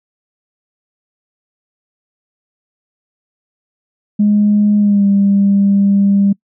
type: tone with pitch glide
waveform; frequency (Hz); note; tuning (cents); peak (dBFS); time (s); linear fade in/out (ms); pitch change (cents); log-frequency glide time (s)
sine; 207.7 to 199.12; G#3 to G3; 0 to +27; -7; 4.19-6.33; 10; -73; 4.78-5.06
effects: noise-tail reverb RT60 0.1 s tail -26 dB re dry + tanh soft clip ceiling -3 dBFS